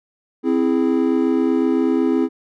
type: chord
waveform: triangle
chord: C augmented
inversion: none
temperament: equal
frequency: 261.6 / 329.6 / 415.3 Hz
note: C4 / E4 / G#4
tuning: 0 / 0 / 0 cents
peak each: -16 / -17 / -20 dBFS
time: 0.43-2.29 s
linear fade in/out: 50 ms
effects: none